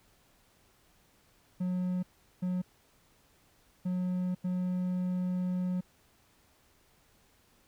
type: tone bursts at uneven times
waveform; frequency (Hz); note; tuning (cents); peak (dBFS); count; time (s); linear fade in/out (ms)
triangle; 181.6; F#3; -32; -27; 4; 1.6-2.03 / 2.42-2.62 / 3.85-4.35 / 4.44-5.81; 10
effects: pink hiss -66 dBFS RMS until 7.67 s